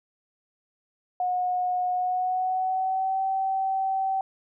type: tone with pitch glide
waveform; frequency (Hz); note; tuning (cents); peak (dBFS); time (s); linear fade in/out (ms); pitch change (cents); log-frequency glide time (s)
sine; 726 to 769.2; F#5 to G5; -33 to -33; -23; 1.2-4.21; 2; +100; 1.92-3.22
effects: none